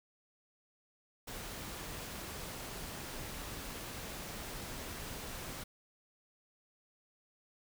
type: noise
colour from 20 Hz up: pink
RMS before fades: -44 dBFS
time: 1.27-5.64 s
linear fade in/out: 10 ms
effects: none